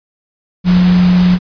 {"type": "tone in noise", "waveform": "sine", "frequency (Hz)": 180, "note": "F#3", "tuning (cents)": -47, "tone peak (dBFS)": -6, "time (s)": [0.64, 1.39], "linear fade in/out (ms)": 50, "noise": "pink", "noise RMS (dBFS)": -22, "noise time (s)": [0.64, 1.39], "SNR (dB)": 13, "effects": ["resampled to 11025 Hz"]}